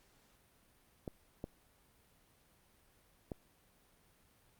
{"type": "clicks", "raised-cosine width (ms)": 2, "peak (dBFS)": -27, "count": 3, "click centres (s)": [1.078, 1.441, 3.318], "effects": ["pink hiss -69 dBFS RMS until 4.59 s", "Opus 48 kbps"]}